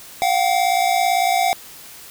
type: tone pair together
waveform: square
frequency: 705.1 / 763 Hz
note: F5 / G5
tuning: +16 / -47 cents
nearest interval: minor second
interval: 137 cents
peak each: -19 dBFS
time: 0.22-1.53 s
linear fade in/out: 0 ms
effects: white hiss -40 dBFS RMS until 2.1 s